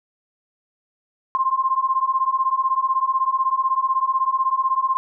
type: beating tone pair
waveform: sine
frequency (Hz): 1046.5 / 1062.5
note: C6 / C6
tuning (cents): 0 / +26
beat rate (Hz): 16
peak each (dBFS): -21 / -20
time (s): 1.35-4.97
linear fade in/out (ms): 0
effects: none